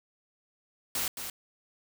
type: noise with echo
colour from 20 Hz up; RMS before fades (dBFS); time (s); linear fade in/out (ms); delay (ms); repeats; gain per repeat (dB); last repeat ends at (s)
white; -31; 0.95-1.08; 2; 220; 1; -7; 1.3
effects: none